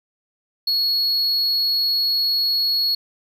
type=tone; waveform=triangle; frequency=4343 Hz; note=C#8; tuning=36 cents flat; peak=-16 dBFS; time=0.67-2.95 s; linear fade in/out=5 ms; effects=9-bit